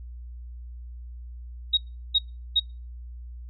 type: tone bursts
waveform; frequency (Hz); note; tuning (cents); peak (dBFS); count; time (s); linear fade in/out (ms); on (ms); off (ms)
sine; 3781; A#7; +24; -17; 3; 1.73-2.599; 10; 43; 370
effects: noise-tail reverb RT60 0.3 s tail -25 dB re dry + added 60 Hz sine -37 dBFS peak until 3.49 s